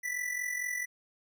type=tone with amplitude modulation; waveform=square; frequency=1975.5 Hz; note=B6; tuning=in tune; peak=-30 dBFS; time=0.03-0.86 s; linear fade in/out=20 ms; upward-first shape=sine; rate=44.4 Hz; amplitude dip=65%; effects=none